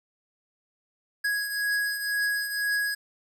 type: beating tone pair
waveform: square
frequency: 1661.2 / 1663.2 Hz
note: G#6 / G#6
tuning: 0 / +2 cents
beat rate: 2 Hz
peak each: -27 / -34 dBFS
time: 1.24-2.95 s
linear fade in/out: 10 ms
effects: 11-bit